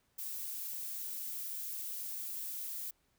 violet noise, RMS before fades -41 dBFS, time 0.18-2.91 s, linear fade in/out 10 ms, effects pink hiss -75 dBFS RMS until 3.18 s

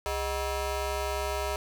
20% pulse ring-modulated tone, 342.7 Hz, F4, 33 cents flat, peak -21 dBFS, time 0.06-1.56 s, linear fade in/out 0 ms, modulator 277 Hz, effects none

